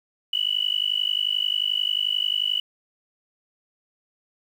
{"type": "tone with amplitude modulation", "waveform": "sine", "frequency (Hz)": 2960, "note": "F#7", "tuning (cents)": 0, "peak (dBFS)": -17, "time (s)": [0.33, 2.6], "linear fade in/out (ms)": 5, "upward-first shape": "sine", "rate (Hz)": 51.3, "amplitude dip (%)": 100, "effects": ["8-bit"]}